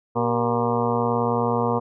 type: harmonic tone with a mistuned harmonic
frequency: 118.7 Hz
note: A#2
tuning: 32 cents sharp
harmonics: 1 / 2 / 3 / 4 / 5 / 6 / 7 / 8 / 9 / 10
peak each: -28 / -26 / -33 / -24 / -34 / -29 / -33 / -28 / -30 / -33 dBFS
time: 0.15-1.8 s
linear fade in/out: 20 ms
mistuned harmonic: 3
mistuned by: +130 cents
effects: none